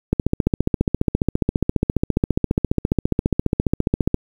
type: click train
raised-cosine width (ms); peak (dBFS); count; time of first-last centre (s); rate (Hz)
3; -3; 60; 0.13-4.144; 14.7
effects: 7-bit